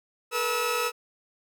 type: tone cluster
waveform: sawtooth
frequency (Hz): 437.7 / 482.4 / 1293 / 2650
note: A4 / B4 / E6 / E7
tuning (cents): -9 / -41 / -34 / +9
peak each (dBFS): -31 / -25 / -25 / -31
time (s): 0.31-0.92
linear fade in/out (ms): 50
effects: none